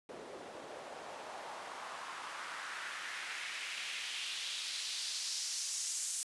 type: noise with band-pass filter sweep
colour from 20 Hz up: white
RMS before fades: -42 dBFS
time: 0.09-6.23 s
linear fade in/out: 0 ms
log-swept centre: 410 to 7700 Hz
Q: 1.8
effects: resampled to 24000 Hz